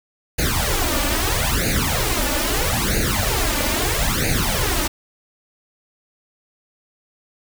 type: noise with flanger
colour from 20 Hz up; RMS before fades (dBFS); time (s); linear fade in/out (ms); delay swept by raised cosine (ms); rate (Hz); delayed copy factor
pink; -20; 0.38-4.88; 10; 0.45 to 3.45; 0.77; +0.9
effects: none